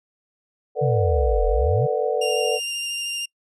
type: chord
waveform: sine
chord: B minor seventh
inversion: third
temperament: equal with one note detuned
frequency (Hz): 448.2 / 493.9 / 587.3 / 740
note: A4 / B4 / D5 / F#5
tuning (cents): +32 / 0 / 0 / 0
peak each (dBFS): -23 / -24 / -26 / -28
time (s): 0.75-2.6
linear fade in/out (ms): 50
type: exponential two-way sweep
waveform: sine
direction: down then up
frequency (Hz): 146.4 to 40.88 to 146.4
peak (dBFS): -19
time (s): 0.81-1.87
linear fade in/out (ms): 20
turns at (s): 1.47
type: tone with vibrato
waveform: sawtooth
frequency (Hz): 2794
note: F7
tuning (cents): 0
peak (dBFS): -22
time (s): 2.21-3.26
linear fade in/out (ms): 10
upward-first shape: square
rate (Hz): 13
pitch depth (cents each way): 9
effects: noise-tail reverb RT60 0.1 s tail -26 dB re dry + resampled to 24000 Hz